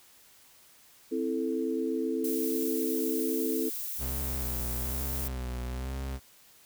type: chord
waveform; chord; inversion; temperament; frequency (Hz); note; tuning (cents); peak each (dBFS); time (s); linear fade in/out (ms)
sine; A minor; first; equal; 261.6 / 329.6 / 440; C4 / E4 / A4; 0 / 0 / 0; -32; 1.11-3.7; 20
type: noise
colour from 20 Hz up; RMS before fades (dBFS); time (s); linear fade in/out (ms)
violet; -36; 2.24-5.28; 5
type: tone with vibrato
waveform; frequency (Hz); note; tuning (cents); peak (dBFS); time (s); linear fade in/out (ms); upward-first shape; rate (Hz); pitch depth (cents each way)
40% pulse; 64; C2; -38; -32; 3.98-6.2; 50; sine; 1.1; 74
effects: white hiss -58 dBFS RMS until 6.65 s